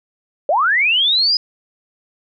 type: linear sweep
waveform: sine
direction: up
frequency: 529 to 5050 Hz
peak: -12 dBFS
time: 0.49-1.37 s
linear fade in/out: 2 ms
effects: none